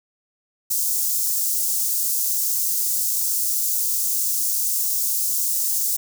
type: high-pass noise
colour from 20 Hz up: white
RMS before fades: -22 dBFS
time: 0.7-5.97 s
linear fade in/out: 10 ms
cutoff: 5900 Hz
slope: 24 dB/octave
effects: none